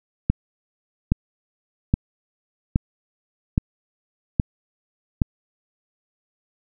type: click train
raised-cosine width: 5 ms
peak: -4 dBFS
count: 7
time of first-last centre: 0.3-5.218 s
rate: 1.22 Hz
effects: none